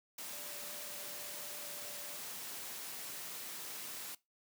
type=tone in noise; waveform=sine; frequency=587.3 Hz; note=D5; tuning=in tune; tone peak=-55 dBFS; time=0.33-2.17 s; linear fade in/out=5 ms; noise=white; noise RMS=-45 dBFS; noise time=0.18-4.15 s; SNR=-13 dB; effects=noise-tail reverb RT60 0.2 s tail -20 dB re dry + high-pass 150 Hz 12 dB/octave